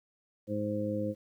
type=harmonic tone; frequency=104.6 Hz; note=G#2; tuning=13 cents sharp; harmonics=1 / 2 / 3 / 4 / 5; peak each=-38 / -35 / -36 / -46 / -34 dBFS; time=0.47-1.15 s; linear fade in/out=50 ms; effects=11-bit